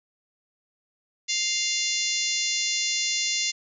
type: harmonic tone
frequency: 698.5 Hz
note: F5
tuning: in tune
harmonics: 3 / 4 / 5 / 6 / 7 / 8 / 9 / 10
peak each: -32 / -32 / -32 / -32 / -32 / -32 / -32 / -32 dBFS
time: 1.28-3.52 s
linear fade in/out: 20 ms
effects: none